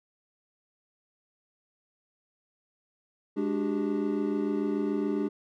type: tone cluster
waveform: triangle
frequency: 207.5 / 294 / 374.8 / 401.8 Hz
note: G#3 / D4 / F#4 / G4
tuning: -1 / +2 / +22 / +43 cents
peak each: -30 / -28 / -32 / -31 dBFS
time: 3.36-5.29 s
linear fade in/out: 20 ms
effects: none